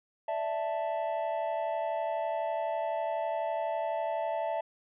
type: chord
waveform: triangle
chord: D suspended second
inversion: none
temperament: equal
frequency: 587.3 / 659.3 / 880 Hz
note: D5 / E5 / A5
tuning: 0 / 0 / 0 cents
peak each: -35 / -30 / -33 dBFS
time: 0.28-4.61 s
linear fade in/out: 5 ms
effects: resampled to 8000 Hz